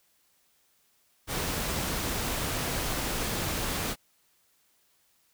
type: noise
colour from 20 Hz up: pink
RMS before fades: -31 dBFS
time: 1.27-3.96 s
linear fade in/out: 50 ms
effects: white hiss -68 dBFS RMS until 5.33 s